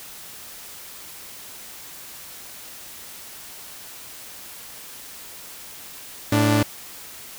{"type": "tone pair together", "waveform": "sawtooth", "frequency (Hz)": [109.2, 293.6], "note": ["A2", "D4"], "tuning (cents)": [-13, 0], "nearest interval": "octave + perfect fourth", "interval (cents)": 1713, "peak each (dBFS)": -15, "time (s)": [6.32, 6.63], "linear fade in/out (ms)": 5, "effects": ["white hiss -40 dBFS RMS until 7.38 s"]}